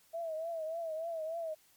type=tone with vibrato; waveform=sine; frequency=651 Hz; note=E5; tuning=22 cents flat; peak=-35 dBFS; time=0.13-1.55 s; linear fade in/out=20 ms; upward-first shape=triangle; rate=3.4 Hz; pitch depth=85 cents each way; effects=white hiss -66 dBFS RMS until 1.76 s + MP3 96 kbps